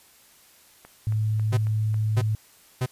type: click train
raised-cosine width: 0.5 ms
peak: -29 dBFS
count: 5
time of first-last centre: 0.85-1.943 s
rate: 3.66 Hz
type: tone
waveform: sine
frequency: 108.2 Hz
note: A2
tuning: 29 cents flat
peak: -21 dBFS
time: 1.07-2.35 s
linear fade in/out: 0 ms
type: tone bursts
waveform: 45% pulse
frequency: 127 Hz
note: B2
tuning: 49 cents sharp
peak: -22 dBFS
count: 3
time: 1.52-2.862 s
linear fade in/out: 10 ms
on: 54 ms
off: 590 ms
effects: white hiss -55 dBFS RMS until 2.91 s + resampled to 32000 Hz